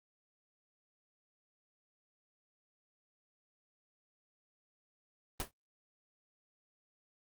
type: noise with exponential decay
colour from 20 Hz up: pink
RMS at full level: -32 dBFS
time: 5.4-5.51 s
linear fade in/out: 0 ms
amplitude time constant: 23 ms
effects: Opus 24 kbps